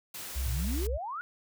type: noise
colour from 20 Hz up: white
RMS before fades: -41 dBFS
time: 0.14-0.87 s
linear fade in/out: 5 ms
type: tone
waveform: sine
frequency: 64.7 Hz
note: C2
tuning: 19 cents flat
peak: -29 dBFS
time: 0.35-0.98 s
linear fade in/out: 20 ms
type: exponential sweep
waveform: sine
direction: up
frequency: 99.4 to 1480 Hz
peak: -34 dBFS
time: 0.46-1.21 s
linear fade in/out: 0 ms
effects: none